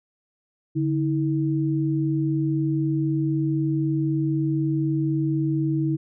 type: tone pair together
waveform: sine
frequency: 144.43 / 320.5 Hz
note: D3 / E4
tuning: -29 / -49 cents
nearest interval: octave + major second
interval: 1380 cents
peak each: -23 dBFS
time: 0.75-5.97 s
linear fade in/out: 20 ms
effects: none